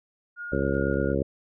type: tone with tremolo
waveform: sine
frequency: 1428 Hz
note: F6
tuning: 38 cents sharp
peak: -33 dBFS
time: 0.36-1.15 s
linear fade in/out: 50 ms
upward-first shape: square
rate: 2.6 Hz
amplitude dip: 25%
type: harmonic tone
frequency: 68.7 Hz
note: C#2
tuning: 15 cents flat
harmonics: 1 / 2 / 3 / 4 / 5 / 6 / 7 / 8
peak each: -31 / -31 / -31 / -31 / -31 / -31 / -31 / -31 dBFS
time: 0.52-1.23 s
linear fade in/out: 5 ms
effects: none